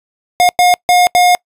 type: tone bursts at uneven times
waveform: square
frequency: 716 Hz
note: F5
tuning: 43 cents sharp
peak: -7 dBFS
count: 4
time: 0.4-0.49 / 0.59-0.74 / 0.89-1.07 / 1.15-1.35 s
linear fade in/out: 0 ms
effects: noise-tail reverb RT60 0.1 s tail -26 dB re dry + resampled to 32000 Hz